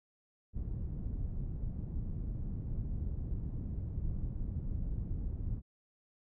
pink low-pass noise, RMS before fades -37 dBFS, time 0.53-5.62 s, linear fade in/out 50 ms, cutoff 140 Hz, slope 12 dB/octave, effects none

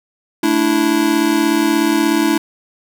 square chord, A suspended fourth, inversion none, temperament just, 220 / 293.3 / 330 Hz, A3 / D4 / E4, 0 / -2 / +2 cents, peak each -22 / -17 / -16 dBFS, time 0.43-2.38 s, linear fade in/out 5 ms, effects none

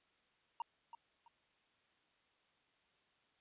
triangle tone with echo, 932.3 Hz, A#5, in tune, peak -36 dBFS, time 0.6-0.62 s, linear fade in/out 2 ms, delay 330 ms, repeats 2, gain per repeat -11 dB, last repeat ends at 1.28 s, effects white hiss -75 dBFS RMS until 3.4 s + resampled to 8000 Hz

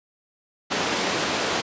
pink band-pass noise, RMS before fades -25 dBFS, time 0.7-1.62 s, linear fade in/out 20 ms, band 250 to 6100 Hz, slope 12 dB/octave, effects resampled to 16000 Hz

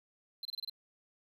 triangle tone bursts, 4100 Hz, C8, 36 cents flat, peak -37 dBFS, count 6, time 0.43-0.697 s, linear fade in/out 2 ms, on 22 ms, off 27 ms, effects none

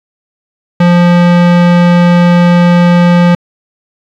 square tone, 174.8 Hz, F3, 2 cents sharp, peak -4 dBFS, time 0.8-3.35 s, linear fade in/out 5 ms, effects low-pass 3000 Hz 12 dB/octave + 7-bit

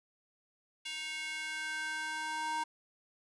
square tone with high-pass filter sweep, 311.8 Hz, D#4, 4 cents sharp, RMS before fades -38 dBFS, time 0.85-2.64 s, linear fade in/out 10 ms, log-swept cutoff 2700 to 940 Hz, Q 2.8, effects resampled to 24000 Hz

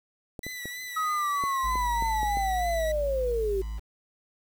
clicks, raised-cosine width 2 ms, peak -24 dBFS, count 8, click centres 0.392 / 0.466 / 0.656 / 1.438 / 1.756 / 2.024 / 2.231 / 2.371 s
sawtooth tone with vibrato, 1975.5 Hz, B6, in tune, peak -32 dBFS, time 0.43-2.92 s, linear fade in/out 5 ms, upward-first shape triangle, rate 3.2 Hz, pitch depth 42 cents each way
sine linear sweep, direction down, 1280 to 373.9 Hz, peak -25 dBFS, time 0.96-3.62 s, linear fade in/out 10 ms
triangle tone, 54 Hz, A1, 32 cents flat, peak -29 dBFS, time 1.63-3.8 s, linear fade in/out 20 ms
effects 8-bit

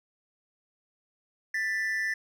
triangle tone pair together, 1771.7 / 1975.5 Hz, A6 / B6, +11 / 0 cents, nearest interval major second, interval 189 cents, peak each -27 / -30 dBFS, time 1.54-2.14 s, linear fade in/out 5 ms, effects none

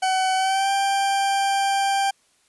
40% pulse tone with pitch glide, 754 to 788.7 Hz, F#5 to G5, +32 to +10 cents, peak -18 dBFS, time 0.02-2.11 s, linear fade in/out 10 ms, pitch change +78 cents, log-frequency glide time 0.35-0.71 s, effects white hiss -62 dBFS RMS until 2.48 s + resampled to 24000 Hz

